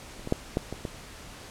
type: clicks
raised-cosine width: 2 ms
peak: -30 / -22 / -9 / -11 / -20 / -18 dBFS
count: 6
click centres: 0.195 / 0.274 / 0.324 / 0.571 / 0.726 / 0.852 s
effects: pink hiss -45 dBFS RMS until 1.5 s + low-pass 10000 Hz 12 dB/octave